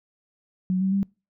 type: tone with pitch steps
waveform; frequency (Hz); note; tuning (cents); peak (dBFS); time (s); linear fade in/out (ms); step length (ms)
sine; 185 / 190.97 / 197.14; F#3 / G3 / G3; 0 / -45 / +10; -20; 0.7-1.03; 0; 110
effects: noise-tail reverb RT60 0.3 s tail -26 dB re dry